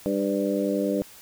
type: harmonic tone with a mistuned harmonic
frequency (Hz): 100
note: G2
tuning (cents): +35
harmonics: 2 / 3 / 4 / 5 / 6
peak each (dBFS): -28 / -27 / -31 / -28 / -30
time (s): 0.06-1.02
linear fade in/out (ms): 0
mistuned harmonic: 6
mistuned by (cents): -28
effects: white hiss -48 dBFS RMS until 1.21 s